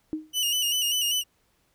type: tone with exponential decay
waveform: sine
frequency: 311.1 Hz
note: D#4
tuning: in tune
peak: -23 dBFS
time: 0.13-0.33 s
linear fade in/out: 0 ms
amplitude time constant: 42 ms
type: tone with vibrato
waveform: sawtooth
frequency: 2919 Hz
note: F#7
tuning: 24 cents flat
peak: -20 dBFS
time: 0.33-1.24 s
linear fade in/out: 50 ms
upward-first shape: square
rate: 5.1 Hz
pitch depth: 45 cents each way
effects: pink hiss -68 dBFS RMS until 1.74 s